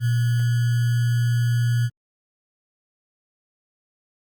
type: tone with sample-and-hold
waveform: sine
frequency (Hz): 119.4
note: A#2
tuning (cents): +42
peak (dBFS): -17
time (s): 0-1.9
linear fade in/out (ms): 50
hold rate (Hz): 1575
effects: Opus 24 kbps